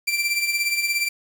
sawtooth tone with tremolo, 2352 Hz, D7, 2 cents sharp, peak -15 dBFS, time 0.07-1.09 s, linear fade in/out 10 ms, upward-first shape sine, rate 17 Hz, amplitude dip 55%, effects 7-bit

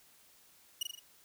sawtooth tone with echo, 2900 Hz, F#7, 35 cents flat, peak -28 dBFS, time 0.81-0.83 s, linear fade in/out 5 ms, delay 41 ms, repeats 4, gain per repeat -4 dB, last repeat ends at 0.994 s, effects white hiss -63 dBFS RMS until 1.24 s

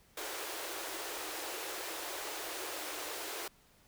pink high-pass noise, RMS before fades -41 dBFS, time 0.17-3.48 s, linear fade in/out 5 ms, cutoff 310 Hz, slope 96 dB/octave, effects pink hiss -65 dBFS RMS until 3.87 s

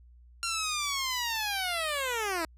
10% pulse linear sweep, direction down, 1383 to 312.9 Hz, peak -21 dBFS, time 0.43-2.45 s, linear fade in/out 0 ms, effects added 60 Hz sine -52 dBFS peak until 2.57 s + resampled to 32000 Hz

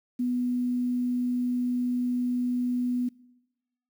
sine tone with quantisation, 246.9 Hz, B3, in tune, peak -24 dBFS, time 0.19-3.09 s, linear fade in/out 10 ms, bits 9, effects noise-tail reverb RT60 1.0 s tail -23 dB re dry

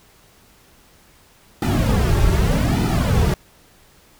brown noise with flanger, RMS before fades -17 dBFS, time 1.62-3.34 s, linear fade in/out 2 ms, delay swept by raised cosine 1.8 to 4.1 ms, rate 0.83 Hz, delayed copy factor -0.85, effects pink hiss -52 dBFS RMS until 4.19 s

